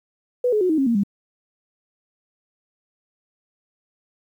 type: tone with pitch steps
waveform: sine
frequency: 493.9 / 425 / 365.8 / 314.8 / 270.9 / 233.1 / 200.6 Hz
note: B4 / G#4 / F#4 / D#4 / C#4 / A#3 / G3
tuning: 0 / +40 / -20 / +20 / -40 / 0 / +40 cents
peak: -16 dBFS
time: 0.44-1.035 s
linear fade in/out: 5 ms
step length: 85 ms
effects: 9-bit